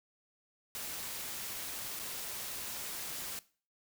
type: noise with dropouts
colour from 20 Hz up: white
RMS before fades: -41 dBFS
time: 0.75-3.39 s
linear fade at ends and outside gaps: 0 ms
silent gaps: 1.992-1.997 s
effects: noise-tail reverb RT60 0.4 s tail -19 dB re dry